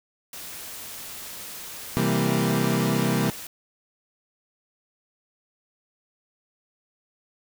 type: noise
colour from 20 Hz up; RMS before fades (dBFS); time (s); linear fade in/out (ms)
white; -38; 0.33-3.47; 2
type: chord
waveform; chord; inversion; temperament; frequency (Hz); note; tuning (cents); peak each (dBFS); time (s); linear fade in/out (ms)
30% pulse; C dominant seventh; none; equal; 130.81 / 164.81 / 196 / 233.1; C3 / E3 / G3 / Bb3; 0 / 0 / 0 / 0; -24; 1.97-3.3; 0
effects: none